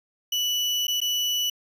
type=tone with dropouts; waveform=35% pulse; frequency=2960 Hz; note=F#7; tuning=in tune; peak=-21 dBFS; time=0.32-1.5 s; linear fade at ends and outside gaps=5 ms; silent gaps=0.87-0.88 / 1.004-1.015 s; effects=resampled to 32000 Hz